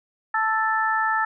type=harmonic tone; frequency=440 Hz; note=A4; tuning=in tune; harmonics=2 / 3 / 4; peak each=-24 / -24 / -24 dBFS; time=0.34-1.25 s; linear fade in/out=5 ms; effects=none